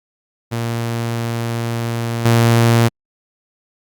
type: tone with level steps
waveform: sawtooth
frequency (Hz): 116.54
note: A#2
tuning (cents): 0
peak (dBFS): -15 / -6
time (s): 0.51-2.89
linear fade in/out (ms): 20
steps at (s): 2.25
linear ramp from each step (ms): 5
effects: Opus 48 kbps